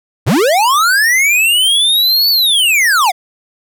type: linear two-way sweep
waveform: square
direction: up then down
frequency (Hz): 77.78 to 4530 to 660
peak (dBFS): -9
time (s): 0.26-3.12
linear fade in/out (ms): 20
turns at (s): 2.3
effects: none